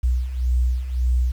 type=beating tone pair; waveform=sine; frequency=60.6 / 62.4 Hz; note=B1 / B1; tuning=-32 / +19 cents; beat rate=1.8 Hz; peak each=-24 / -19 dBFS; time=0.03-1.32 s; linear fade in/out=10 ms; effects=8-bit